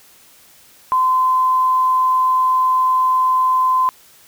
sine tone with quantisation, 1028 Hz, C6, 31 cents flat, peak -12 dBFS, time 0.92-3.89 s, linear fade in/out 0 ms, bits 7, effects white hiss -48 dBFS RMS until 4.27 s

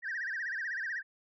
sine tone with vibrato, 1725 Hz, A6, 35 cents flat, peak -32 dBFS, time 0.02-1.03 s, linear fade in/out 50 ms, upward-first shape sine, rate 16 Hz, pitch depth 190 cents each way, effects tanh soft clip ceiling -30 dBFS

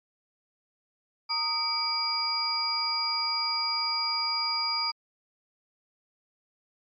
sine tone cluster, 920 / 1242 / 2299 / 4839 Hz, A#5 / D#6 / D7 / D#8, -23 / -3 / -37 / -49 cents, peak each -35 / -34 / -36 / -27 dBFS, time 1.29-4.92 s, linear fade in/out 20 ms, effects MP3 64 kbps

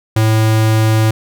square tone, 110 Hz, A2, in tune, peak -10 dBFS, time 0.16-1.11 s, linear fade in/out 5 ms, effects none

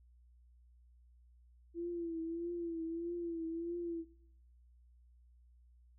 sine tone with vibrato, 336.3 Hz, E4, 35 cents sharp, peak -37 dBFS, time 1.74-4.05 s, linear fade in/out 50 ms, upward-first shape triangle, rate 1.6 Hz, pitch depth 63 cents each way, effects noise-tail reverb RT60 0.7 s tail -19 dB re dry + added 60 Hz sine -61 dBFS peak until 5.98 s

